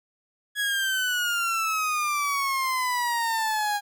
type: exponential sweep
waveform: 30% pulse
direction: down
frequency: 1678 to 814 Hz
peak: -21 dBFS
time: 0.55-3.81 s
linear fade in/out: 50 ms
effects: none